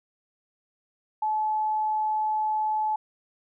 sine tone, 861 Hz, A5, 38 cents flat, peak -23 dBFS, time 1.22-2.96 s, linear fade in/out 5 ms, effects none

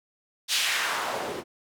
white noise with band-pass filter sweep, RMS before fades -28 dBFS, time 0.48-1.44 s, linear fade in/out 50 ms, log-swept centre 4100 to 290 Hz, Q 1.3, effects none

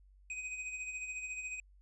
square tone with tremolo, 2508 Hz, D#7, 13 cents sharp, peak -38 dBFS, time 0.3-1.6 s, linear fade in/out 2 ms, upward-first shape sine, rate 14 Hz, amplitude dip 50%, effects added 48 Hz sine -59 dBFS peak until 1.81 s + resampled to 24000 Hz

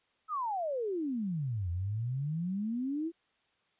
sine exponential two-way sweep, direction down then up, 1318.5 to 84.1 to 341.5 Hz, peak -31 dBFS, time 0.28-3.12 s, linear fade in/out 50 ms, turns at 1.7 s, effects white hiss -73 dBFS RMS until 3.79 s + resampled to 8000 Hz

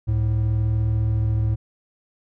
triangle tone pair together, 67.7 / 108.12 Hz, C#2 / A2, -40 / -30 cents, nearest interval minor sixth, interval 810 cents, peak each -23 / -17 dBFS, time 0.07-1.56 s, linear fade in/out 20 ms, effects none

